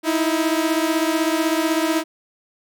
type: beating tone pair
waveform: sawtooth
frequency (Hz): 315.6 / 331.6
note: D#4 / E4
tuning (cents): +25 / +10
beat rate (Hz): 16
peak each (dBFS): -16 / -18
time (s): 0.03-2.04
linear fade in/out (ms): 50
effects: none